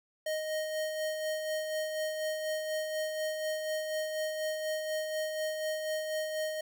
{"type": "tone with tremolo", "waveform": "square", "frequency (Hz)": 622.3, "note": "D#5", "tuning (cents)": 0, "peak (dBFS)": -31, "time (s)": [0.26, 6.61], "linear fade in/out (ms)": 5, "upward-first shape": "sine", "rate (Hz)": 4.1, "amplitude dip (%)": 40, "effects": []}